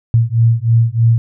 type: beating tone pair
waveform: sine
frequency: 113.8 / 117 Hz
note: A#2 / A#2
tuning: -41 / +7 cents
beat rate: 3.2 Hz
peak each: -12 dBFS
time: 0.14-1.18 s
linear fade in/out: 0 ms
effects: none